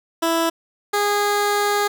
15% pulse tone pair in turn, 330.6 / 410.9 Hz, E4 / G#4, +5 / -18 cents, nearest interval major third, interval 377 cents, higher second, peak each -11 dBFS, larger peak neither, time 0.22-0.5 / 0.93-1.88 s, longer second, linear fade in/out 10 ms, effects none

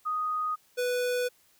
sine / square tone pair in turn, 1244.5 / 493.9 Hz, D#6 / B4, 0 / 0 cents, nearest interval octave + major third, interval 1600 cents, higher first, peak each -27 / -27 dBFS, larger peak neither, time 0.05-0.56 / 0.77-1.29 s, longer second, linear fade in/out 20 ms, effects white hiss -64 dBFS RMS until 1.59 s

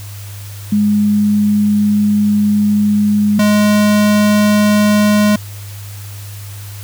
sine / square tone pair in turn, 207.7 / 208.8 Hz, G#3 / G#3, 0 / +10 cents, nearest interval unison, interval 10 cents, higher second, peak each -9 dBFS, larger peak neither, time 0.72-3.39 / 3.39-5.36 s, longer first, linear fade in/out 5 ms, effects added 101 Hz sine -27 dBFS peak until 6.83 s + white hiss -36 dBFS RMS until 6.83 s

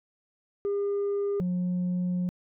sine tone pair in turn, 403.4 / 179.69 Hz, G4 / F3, +50 / +50 cents, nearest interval octave + major second, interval 1400 cents, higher first, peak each -23 dBFS, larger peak neither, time 0.65-1.4 / 1.4-2.29 s, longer second, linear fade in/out 0 ms, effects tanh soft clip ceiling -24 dBFS

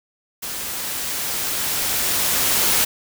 white noise with level ramp, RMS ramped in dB -29 to -17 dBFS, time 0.42-2.85 s, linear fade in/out 10 ms, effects none

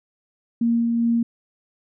sine tone with tremolo, 233.1 Hz, A#3, in tune, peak -16 dBFS, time 0.61-1.23 s, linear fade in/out 5 ms, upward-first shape sine, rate 2.5 Hz, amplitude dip 25%, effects none

